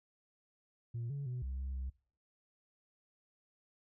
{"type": "tone with pitch steps", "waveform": "sine", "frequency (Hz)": [117.6, 141, 124.8, 65.4, 66.4, 65.1], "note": ["A#2", "C#3", "B2", "C2", "C2", "C2"], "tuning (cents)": [16, 30, 19, 0, 26, -8], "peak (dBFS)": -35, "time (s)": [0.94, 1.9], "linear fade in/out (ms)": 10, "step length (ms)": 160, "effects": ["noise-tail reverb RT60 0.5 s tail -24 dB re dry", "tanh soft clip ceiling -35 dBFS"]}